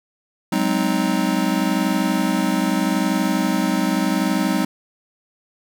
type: chord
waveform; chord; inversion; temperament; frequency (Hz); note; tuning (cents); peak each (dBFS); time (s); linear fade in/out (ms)
square; Ab dominant seventh; third; just; 186.89 / 207.7 / 259.6 / 311.5; Gb3 / Ab3 / C4 / Eb4; +18 / 0 / -13 / +2; -24; 0.52-4.65; 5
effects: none